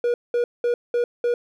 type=tone bursts; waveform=triangle; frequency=480 Hz; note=B4; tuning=49 cents flat; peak=-16 dBFS; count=5; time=0.04-1.34 s; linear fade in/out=2 ms; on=100 ms; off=200 ms; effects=none